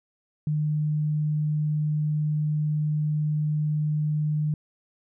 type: tone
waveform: sine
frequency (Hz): 151.5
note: D#3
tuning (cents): -46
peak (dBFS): -22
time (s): 0.47-4.54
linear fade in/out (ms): 2
effects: none